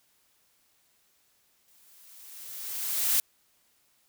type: noise with exponential growth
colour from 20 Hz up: blue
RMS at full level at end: -23 dBFS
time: 1.68-3.2 s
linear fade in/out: 1 ms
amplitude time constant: 330 ms
effects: white hiss -68 dBFS RMS until 4.08 s